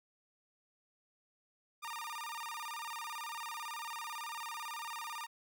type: tone with vibrato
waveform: sawtooth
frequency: 1056 Hz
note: C6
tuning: 16 cents sharp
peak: -37 dBFS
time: 1.82-5.27 s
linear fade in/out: 20 ms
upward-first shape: square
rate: 18 Hz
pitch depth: 230 cents each way
effects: none